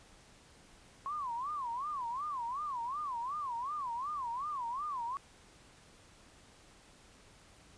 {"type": "tone with vibrato", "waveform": "sine", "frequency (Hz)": 1062, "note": "C6", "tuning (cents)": 25, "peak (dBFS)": -35, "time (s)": [1.06, 5.17], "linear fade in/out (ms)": 0, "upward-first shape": "sine", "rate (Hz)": 2.7, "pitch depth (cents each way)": 240, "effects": ["pink hiss -60 dBFS RMS until 7.77 s", "resampled to 22050 Hz"]}